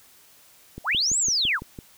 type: click train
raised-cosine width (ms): 3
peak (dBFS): -23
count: 7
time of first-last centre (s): 0.78-1.788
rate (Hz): 5.95
type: linear two-way sweep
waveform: sine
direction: up then down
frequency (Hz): 508 to 8000 to 803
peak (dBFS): -20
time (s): 0.84-1.6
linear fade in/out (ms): 50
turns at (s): 1.18
effects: white hiss -54 dBFS RMS until 1.97 s